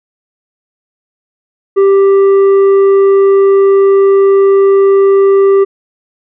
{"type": "tone with tanh clipping", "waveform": "sine", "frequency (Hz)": 392.6, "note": "G4", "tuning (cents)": 3, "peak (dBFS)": -5, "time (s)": [1.76, 5.65], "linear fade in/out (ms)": 20, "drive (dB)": 6, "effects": []}